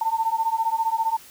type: beating tone pair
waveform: sine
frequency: 891 / 906 Hz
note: A5 / A#5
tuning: +22 / -50 cents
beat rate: 15 Hz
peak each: -24 / -23 dBFS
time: 0.01-1.17 s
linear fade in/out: 5 ms
effects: white hiss -47 dBFS RMS until 1.3 s